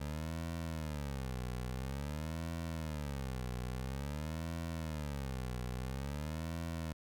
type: tone with vibrato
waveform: 20% pulse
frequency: 71.7 Hz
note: D2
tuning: 41 cents flat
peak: -33 dBFS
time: 0-6.93 s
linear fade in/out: 10 ms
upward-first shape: sine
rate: 0.49 Hz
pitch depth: 260 cents each way
effects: none